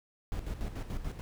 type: noise with tremolo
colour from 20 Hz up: brown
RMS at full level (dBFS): -35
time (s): 0.32-1.21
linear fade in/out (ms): 0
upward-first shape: square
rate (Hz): 6.9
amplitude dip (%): 60
effects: none